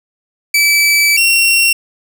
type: tone pair in turn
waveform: sawtooth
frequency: 2307 / 2734 Hz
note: D7 / F7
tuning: -31 / -37 cents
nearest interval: minor third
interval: 294 cents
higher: second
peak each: -5 dBFS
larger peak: neither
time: 0.54-1.17 / 1.17-1.73 s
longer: first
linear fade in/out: 5 ms
effects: none